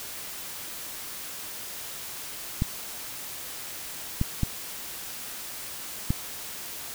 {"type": "clicks", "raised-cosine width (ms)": 5, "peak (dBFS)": -11, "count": 4, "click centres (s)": [2.621, 4.214, 4.433, 6.105], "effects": ["white hiss -38 dBFS RMS until 6.94 s"]}